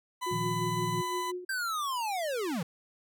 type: tone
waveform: 40% pulse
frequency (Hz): 1000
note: B5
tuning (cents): +21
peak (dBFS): -31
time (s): 0.21-1.32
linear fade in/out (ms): 20
type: tone with tremolo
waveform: sine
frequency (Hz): 360.8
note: F#4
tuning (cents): -44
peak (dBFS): -32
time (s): 0.26-1.45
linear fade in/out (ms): 10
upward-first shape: sine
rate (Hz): 5.8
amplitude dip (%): 65
type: chord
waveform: sine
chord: Bb suspended fourth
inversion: none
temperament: equal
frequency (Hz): 116.54 / 155.56 / 174.61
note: Bb2 / Eb3 / F3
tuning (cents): 0 / 0 / 0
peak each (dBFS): -36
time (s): 0.31-1.02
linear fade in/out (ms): 10
type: linear sweep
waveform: square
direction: down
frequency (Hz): 1594 to 146.83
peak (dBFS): -31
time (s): 1.49-2.63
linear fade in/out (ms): 5
effects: none